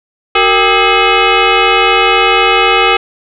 sine tone with frequency modulation, 880 Hz, A5, in tune, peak -6 dBFS, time 0.35-2.97 s, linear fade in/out 5 ms, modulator 418 Hz, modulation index 5.3, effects none

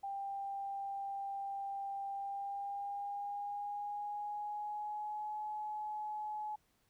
sine tone with pitch glide, 792 to 848.8 Hz, G5 to G#5, +18 to +38 cents, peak -38 dBFS, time 0.03-6.56 s, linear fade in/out 10 ms, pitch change +120 cents, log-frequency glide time 2.09-5.38 s, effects pink hiss -75 dBFS RMS until 6.89 s

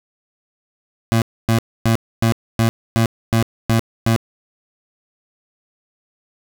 25% pulse tone bursts, 113.7 Hz, A#2, 43 cents flat, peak -9 dBFS, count 9, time 1.12-4.162 s, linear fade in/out 0 ms, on 98 ms, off 270 ms, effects none

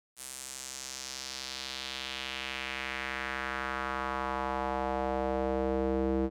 square tone with band-pass filter sweep, 65.9 Hz, C2, 13 cents sharp, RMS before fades -34 dBFS, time 0.16-6.3 s, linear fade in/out 50 ms, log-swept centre 9400 to 360 Hz, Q 1.9, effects none

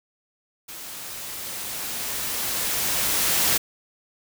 white noise with level ramp, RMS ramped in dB -38 to -20 dBFS, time 0.68-3.58 s, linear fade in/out 10 ms, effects none

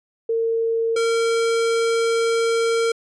sine / square tone pair in turn, 455.5 / 458.9 Hz, A#4 / A#4, -40 / -27 cents, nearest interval unison, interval 13 cents, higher second, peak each -18 dBFS, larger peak neither, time 0.29-0.96 / 0.96-2.92 s, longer second, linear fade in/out 5 ms, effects resampled to 22050 Hz

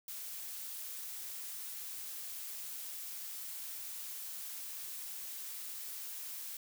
blue noise, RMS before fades -44 dBFS, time 0.08-6.57 s, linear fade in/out 2 ms, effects none

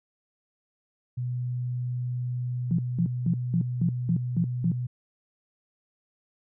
sine tone, 123.8 Hz, B2, 5 cents sharp, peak -27 dBFS, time 1.17-4.87 s, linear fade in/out 10 ms
sine tone bursts, 170.9 Hz, F3, 37 cents flat, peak -21 dBFS, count 8, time 2.71-4.718 s, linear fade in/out 2 ms, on 76 ms, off 200 ms
effects none

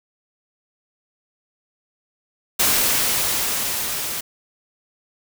white noise with level ramp, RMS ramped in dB -17 to -27 dBFS, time 2.59-4.21 s, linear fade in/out 10 ms, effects none

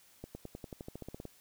accelerating click train, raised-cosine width 2 ms, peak -29 dBFS, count 14, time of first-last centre 0.24-1.253 s, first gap 110 ms, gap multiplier 0.94, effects white hiss -63 dBFS RMS until 1.4 s

